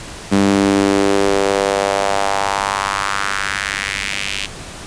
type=tone with high-pass filter sweep; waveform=sawtooth; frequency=99 Hz; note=G2; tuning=18 cents sharp; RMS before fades=-17 dBFS; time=0.31-4.47 s; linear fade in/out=20 ms; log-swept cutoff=220 to 2800 Hz; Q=2.4; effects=pink hiss -32 dBFS RMS until 4.86 s + resampled to 22050 Hz